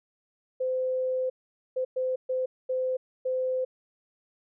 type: tone bursts at uneven times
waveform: sine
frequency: 514 Hz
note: C5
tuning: 31 cents flat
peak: -25 dBFS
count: 6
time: 0.6-1.3 / 1.76-1.85 / 1.96-2.16 / 2.29-2.46 / 2.69-2.97 / 3.25-3.65 s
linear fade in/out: 10 ms
effects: none